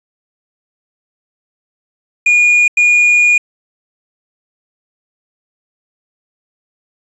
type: tone bursts at uneven times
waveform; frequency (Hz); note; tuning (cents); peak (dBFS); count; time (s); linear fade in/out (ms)
triangle; 2438; D#7; -36; -5; 2; 2.26-2.68 / 2.77-3.38; 5
effects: resampled to 24000 Hz + 7-bit